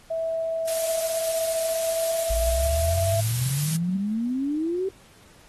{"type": "tone with pitch glide", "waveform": "sine", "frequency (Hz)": [653, 667.9], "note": ["E5", "E5"], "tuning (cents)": [-17, 23], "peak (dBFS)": -24, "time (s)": [0.1, 3.21], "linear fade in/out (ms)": 10, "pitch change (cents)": 40, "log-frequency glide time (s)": [1.65, 2.94]}
{"type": "noise", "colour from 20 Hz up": "blue", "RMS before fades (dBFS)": -29, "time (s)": [0.67, 3.77], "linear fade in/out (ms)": 10}
{"type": "exponential sweep", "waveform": "sine", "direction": "up", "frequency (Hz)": [52.9, 392], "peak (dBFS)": -23, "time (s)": [2.3, 4.89], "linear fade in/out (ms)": 5}
{"effects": ["pink hiss -54 dBFS RMS until 5.48 s", "AAC 32 kbps"]}